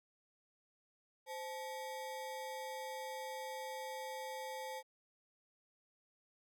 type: ring-modulated tone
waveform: square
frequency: 695 Hz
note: F5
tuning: 9 cents flat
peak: -40 dBFS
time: 1.26-4.83 s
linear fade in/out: 50 ms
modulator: 175 Hz
effects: 13-bit